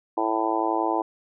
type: harmonic tone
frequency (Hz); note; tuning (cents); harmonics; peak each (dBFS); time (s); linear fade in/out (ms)
110.9; A2; +14; 3 / 4 / 5 / 6 / 7 / 8 / 9; -27 / -32 / -33 / -31 / -28 / -28 / -30; 0.17-1.02; 5
effects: none